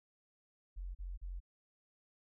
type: tone bursts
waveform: sine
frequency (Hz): 44.82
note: F1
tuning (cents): +46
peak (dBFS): -40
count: 3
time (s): 0.76-1.404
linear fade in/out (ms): 20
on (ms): 190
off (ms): 37
effects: none